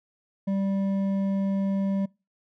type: tone with hard clipping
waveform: sine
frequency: 195.5 Hz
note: G3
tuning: 4 cents flat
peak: -25 dBFS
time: 0.47-2.06 s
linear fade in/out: 10 ms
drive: 7 dB
effects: noise-tail reverb RT60 0.3 s tail -26 dB re dry